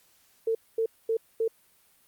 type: tone bursts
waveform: sine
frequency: 450 Hz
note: A4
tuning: 39 cents sharp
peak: -23 dBFS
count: 4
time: 0.47-1.48 s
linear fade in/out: 5 ms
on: 80 ms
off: 230 ms
effects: white hiss -63 dBFS RMS until 2.07 s + Opus 48 kbps